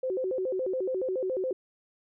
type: tone with vibrato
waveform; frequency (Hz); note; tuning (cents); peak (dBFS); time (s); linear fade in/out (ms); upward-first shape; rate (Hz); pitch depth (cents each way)
sine; 440; A4; 0; -27; 0.03-1.53; 5; square; 7.1; 280
effects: none